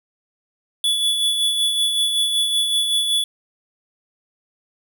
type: tone with tremolo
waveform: square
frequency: 3432 Hz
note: A7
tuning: 44 cents flat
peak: -16 dBFS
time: 0.84-3.24 s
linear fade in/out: 2 ms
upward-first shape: sine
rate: 5.3 Hz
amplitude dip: 40%
effects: none